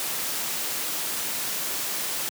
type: noise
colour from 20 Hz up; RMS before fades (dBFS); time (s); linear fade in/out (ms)
white; -29; 0-2.29; 0
effects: high-pass 150 Hz 12 dB/octave